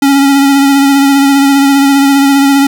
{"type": "tone with vibrato", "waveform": "square", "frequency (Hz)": 277.2, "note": "C#4", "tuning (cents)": 0, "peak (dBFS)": -5, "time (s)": [0.02, 2.67], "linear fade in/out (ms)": 5, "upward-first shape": "sine", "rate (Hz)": 15, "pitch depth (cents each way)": 24, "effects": []}